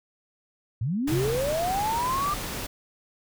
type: linear sweep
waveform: sine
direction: up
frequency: 98.3 to 1204 Hz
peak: -24 dBFS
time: 0.81-2.34 s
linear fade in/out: 5 ms
type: noise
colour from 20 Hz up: pink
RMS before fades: -33 dBFS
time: 1.07-2.67 s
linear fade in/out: 10 ms
type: tone with exponential decay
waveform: sine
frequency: 133.1 Hz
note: C3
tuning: 30 cents sharp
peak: -21 dBFS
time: 1.12-1.86 s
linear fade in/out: 2 ms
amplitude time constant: 160 ms
effects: none